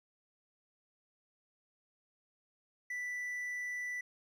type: tone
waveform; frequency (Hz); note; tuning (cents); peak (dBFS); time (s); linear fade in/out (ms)
triangle; 1975.5; B6; 0; -35; 2.9-4.01; 5
effects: none